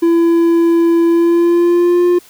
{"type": "tone with pitch glide", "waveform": "triangle", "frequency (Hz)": [336.3, 353], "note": ["E4", "F4"], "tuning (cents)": [35, 19], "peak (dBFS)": -6, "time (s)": [0.02, 2.19], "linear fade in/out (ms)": 10, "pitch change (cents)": 84, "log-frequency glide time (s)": [1.07, 2.06], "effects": ["white hiss -44 dBFS RMS until 2.29 s"]}